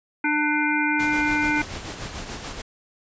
harmonic tone, 299.1 Hz, D4, 32 cents sharp, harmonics 1 / 3 / 5 / 7 / 8, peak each -24 / -27 / -25 / -27 / -28 dBFS, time 0.24-1.62 s, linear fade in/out 5 ms
pink noise with tremolo, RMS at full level -32 dBFS, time 0.99-2.62 s, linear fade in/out 10 ms, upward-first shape sine, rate 6.9 Hz, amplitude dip 45%
effects resampled to 16000 Hz

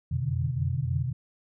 sine tone cluster, 87.3 / 90.9 / 125.9 / 143.5 / 149.3 Hz, F2 / F#2 / B2 / D3 / D3, 0 / -30 / +34 / -40 / +29 cents, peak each -33 / -34 / -28 / -35 / -33 dBFS, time 0.11-1.13 s, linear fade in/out 10 ms, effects none

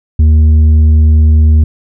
sine tone with tanh clipping, 77.5 Hz, D#2, 6 cents flat, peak -4 dBFS, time 0.19-1.64 s, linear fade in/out 5 ms, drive 5 dB, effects none

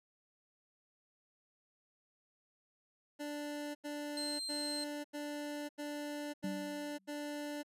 25% pulse tone bursts, 293.7 Hz, D4, in tune, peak -36 dBFS, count 7, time 3.19-7.632 s, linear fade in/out 20 ms, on 560 ms, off 87 ms
35% pulse tone, 4157 Hz, C8, 12 cents flat, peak -37 dBFS, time 4.17-4.84 s, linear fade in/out 2 ms
sine tone with exponential decay, 192 Hz, G3, 36 cents flat, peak -35 dBFS, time 6.44-7.09 s, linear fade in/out 2 ms, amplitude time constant 140 ms
effects resampled to 32000 Hz

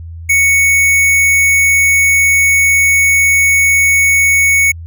square tone, 2221 Hz, C#7, 3 cents sharp, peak -8 dBFS, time 0.29-4.72 s, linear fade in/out 10 ms, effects added 83 Hz sine -25 dBFS peak until 4.86 s

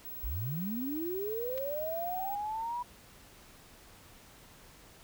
sine tone, 15740 Hz, B9, 7 cents flat, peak -40 dBFS, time 0.05-2.35 s, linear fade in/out 5 ms
sine linear sweep, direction up, 41.52 to 983 Hz, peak -33 dBFS, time 0.23-2.83 s, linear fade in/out 10 ms
clicks, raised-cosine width 0.2 ms, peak -31 dBFS, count 2, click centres 1.577 / 1.582 s
effects pink hiss -56 dBFS RMS until 5.03 s

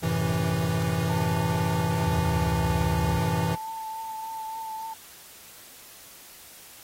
square chord, F# half-diminished seventh, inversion none, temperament equal, 92.5 / 110 / 130.81 / 164.81 Hz, F#2 / A2 / C3 / E3, 0 / 0 / 0 / 0 cents, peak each -32 / -32 / -33 / -27 dBFS, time 0.02-3.56 s, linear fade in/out 20 ms
sine tone with vibrato, 886 Hz, A5, 12 cents sharp, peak -32 dBFS, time 1.09-4.94 s, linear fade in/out 10 ms, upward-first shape triangle, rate 3.5 Hz, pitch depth 21 cents each way
sine tone with pitch glide, 82.41 to 74.27 Hz, E2 to D2, 0 to +20 cents, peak -28 dBFS, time 2.06-3.19 s, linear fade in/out 5 ms, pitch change -180 cents, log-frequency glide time 2.22-2.5 s
effects white hiss -48 dBFS RMS until 6.83 s + AAC 48 kbps

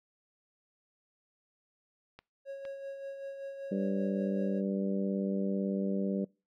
clicks, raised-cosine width 0.3 ms, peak -33 dBFS, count 2, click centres 2.19 / 2.652 s
triangle tone with tremolo, 549 Hz, C#5, 17 cents flat, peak -35 dBFS, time 2.45-4.62 s, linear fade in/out 50 ms, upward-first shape sine, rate 5.2 Hz, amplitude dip 45%
harmonic tone, 98 Hz, G2, in tune, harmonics 2 / 3 / 4 / 5 / 6, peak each -31 / -39 / -39 / -39 / -41 dBFS, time 3.71-6.25 s, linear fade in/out 10 ms
effects noise-tail reverb RT60 0.3 s tail -25 dB re dry

